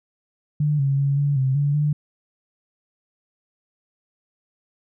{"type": "tone with pitch steps", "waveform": "sine", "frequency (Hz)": [148.9, 137.8, 139.7, 143, 132.2, 143.5, 148.5], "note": ["D3", "C#3", "C#3", "D3", "C3", "D3", "D3"], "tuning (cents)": [24, -10, 14, -46, 18, -40, 20], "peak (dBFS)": -17, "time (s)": [0.6, 1.93], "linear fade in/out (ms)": 5, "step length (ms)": 190, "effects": []}